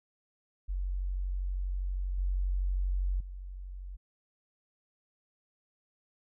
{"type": "tone with level steps", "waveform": "sine", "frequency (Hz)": 46.25, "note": "F#1", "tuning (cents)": 0, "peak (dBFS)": [-30, -27, -39], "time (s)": [0.68, 3.97], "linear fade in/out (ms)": 20, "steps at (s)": [2.18, 3.2], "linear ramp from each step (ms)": 5, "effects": []}